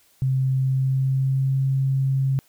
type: tone with pitch glide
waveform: sine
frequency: 131.9 to 134.52 Hz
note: C3 to C3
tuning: +14 to +48 cents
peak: -18 dBFS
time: 0.22-2.39 s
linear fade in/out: 0 ms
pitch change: +34 cents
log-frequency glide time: 0.54-1.61 s
effects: white hiss -59 dBFS RMS until 2.48 s